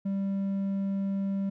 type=tone with hard clipping; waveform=sine; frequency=196 Hz; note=G3; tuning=in tune; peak=-28 dBFS; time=0.05-1.5 s; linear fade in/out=10 ms; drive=3 dB; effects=none